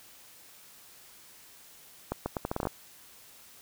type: accelerating click train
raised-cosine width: 1 ms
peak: -16 dBFS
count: 10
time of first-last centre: 2.12-2.671 s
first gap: 140 ms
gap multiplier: 0.77
effects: white hiss -54 dBFS RMS until 3.61 s